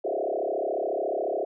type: tone with frequency modulation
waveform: sine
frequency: 530 Hz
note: C5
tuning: 22 cents sharp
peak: -25 dBFS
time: 0.04-1.45 s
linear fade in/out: 10 ms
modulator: 34.1 Hz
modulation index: 5
effects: none